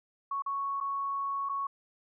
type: tone with dropouts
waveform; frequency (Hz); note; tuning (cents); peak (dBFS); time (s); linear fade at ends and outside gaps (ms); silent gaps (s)
sine; 1108.7; C#6; 0; -30; 0.31-1.67; 5; 0.422-0.461 / 0.803-0.809 / 1.49-1.494
effects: none